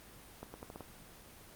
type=accelerating click train; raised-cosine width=1 ms; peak=-30 dBFS; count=6; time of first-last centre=0.43-0.807 s; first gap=110 ms; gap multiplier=0.81; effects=pink hiss -55 dBFS RMS until 1.55 s + Opus 24 kbps